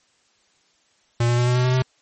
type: tone with pitch steps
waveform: square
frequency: 118.6 / 120.26 / 121.93 / 123.64 / 125.36 / 127.11 / 128.89 Hz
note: A#2 / B2 / B2 / B2 / B2 / C3 / C3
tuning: +30 / -46 / -22 / +2 / +26 / -50 / -26 cents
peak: -17 dBFS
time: 1.2-1.823 s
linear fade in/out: 5 ms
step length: 89 ms
effects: white hiss -62 dBFS RMS until 2.01 s + MP3 32 kbps